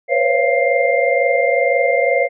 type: tone cluster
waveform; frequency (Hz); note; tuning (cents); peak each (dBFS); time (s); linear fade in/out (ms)
sine; 490.2 / 534 / 556 / 682 / 2104; B4 / C5 / C#5 / F5 / C7; -13 / +35 / +5 / -41 / +9; -19; 0.08-2.29; 50
effects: none